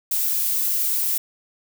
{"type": "noise", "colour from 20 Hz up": "violet", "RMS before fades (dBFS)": -22, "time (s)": [0.11, 1.18], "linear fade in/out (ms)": 5, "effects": []}